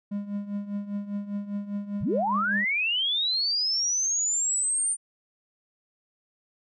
triangle tone with tremolo, 203.2 Hz, G#3, 38 cents flat, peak -24 dBFS, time 0.11-2.65 s, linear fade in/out 10 ms, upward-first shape triangle, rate 5 Hz, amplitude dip 80%
sine linear sweep, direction up, 38.4 to 9100 Hz, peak -23 dBFS, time 2-4.97 s, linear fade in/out 50 ms
effects none

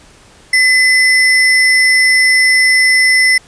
sine tone with sample-and-hold, 2020 Hz, B6, 39 cents sharp, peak -6 dBFS, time 0.53-3.38 s, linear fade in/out 5 ms, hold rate 7350 Hz, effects pink hiss -43 dBFS RMS until 3.47 s + resampled to 22050 Hz

